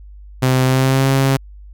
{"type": "tone with pitch glide", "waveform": "sawtooth", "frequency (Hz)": [129.4, 135.13], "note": ["C3", "C#3"], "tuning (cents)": [-19, -44], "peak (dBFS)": -8, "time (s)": [0.42, 1.37], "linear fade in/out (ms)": 10, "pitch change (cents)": 75, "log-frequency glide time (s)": [0.64, 1.07], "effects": ["added 50 Hz sine -35 dBFS peak until 1.73 s"]}